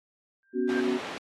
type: tone with exponential growth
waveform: sine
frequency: 1585 Hz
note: G6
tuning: 19 cents sharp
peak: -29 dBFS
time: 0.43-0.8 s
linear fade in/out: 0 ms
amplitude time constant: 79 ms
type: chord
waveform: sine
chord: B suspended second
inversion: none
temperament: equal with one note detuned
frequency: 246.9 / 277.2 / 372.6 Hz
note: B3 / C#4 / F#4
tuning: 0 / 0 / +12 cents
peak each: -29 / -31 / -27 dBFS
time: 0.53-1 s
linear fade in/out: 50 ms
type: band-pass noise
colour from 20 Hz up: pink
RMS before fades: -39 dBFS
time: 0.69-1.18 s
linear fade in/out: 0 ms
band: 330 to 3500 Hz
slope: 12 dB/octave
effects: AAC 32 kbps